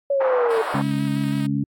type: exponential sweep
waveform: sine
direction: down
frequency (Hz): 567 to 440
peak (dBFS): -17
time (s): 0.1-0.62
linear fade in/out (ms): 5
type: band-pass noise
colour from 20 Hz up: white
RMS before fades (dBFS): -26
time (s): 0.2-0.82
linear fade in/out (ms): 10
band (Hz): 510 to 1300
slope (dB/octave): 24
type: tone with vibrato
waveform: 5% pulse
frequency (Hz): 316.8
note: D#4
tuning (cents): +31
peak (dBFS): -24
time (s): 0.5-1.47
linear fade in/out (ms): 10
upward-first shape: square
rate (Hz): 6.1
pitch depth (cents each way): 27
type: harmonic tone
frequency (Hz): 70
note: C#2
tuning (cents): +18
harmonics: 2 / 3 / 4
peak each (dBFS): -24 / -24 / -24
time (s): 0.74-1.64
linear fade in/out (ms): 5
effects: AAC 64 kbps